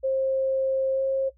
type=tone with pitch glide; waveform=sine; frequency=532 to 536.3 Hz; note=C5 to C5; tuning=+29 to +43 cents; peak=-21 dBFS; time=0.03-1.3 s; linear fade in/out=20 ms; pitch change=+14 cents; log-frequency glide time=0.93-1.02 s; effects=noise-tail reverb RT60 0.1 s tail -18 dB re dry + added 60 Hz sine -56 dBFS peak until 1.37 s